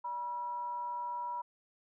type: tone with frequency modulation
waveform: sine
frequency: 967 Hz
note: B5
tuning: 37 cents flat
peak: -35 dBFS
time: 0.04-1.42 s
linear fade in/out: 10 ms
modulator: 376 Hz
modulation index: 0.23
effects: none